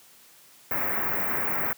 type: band-stop noise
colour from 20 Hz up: white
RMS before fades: -27 dBFS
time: 0.71-1.73 s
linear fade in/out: 2 ms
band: 2200 to 16000 Hz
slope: 48 dB/octave
effects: white hiss -54 dBFS RMS until 1.77 s + high-pass 100 Hz 12 dB/octave